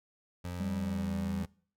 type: tone with pitch glide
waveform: 25% pulse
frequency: 88.6 to 84.4 Hz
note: F2 to E2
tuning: +25 to +41 cents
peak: -33 dBFS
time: 0.44-1.46 s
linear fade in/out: 10 ms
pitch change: -84 cents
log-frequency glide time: 0.75-1.12 s
type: tone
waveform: triangle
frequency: 196 Hz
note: G3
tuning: in tune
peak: -31 dBFS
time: 0.6-1.43 s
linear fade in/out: 2 ms
effects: noise-tail reverb RT60 0.5 s tail -23 dB re dry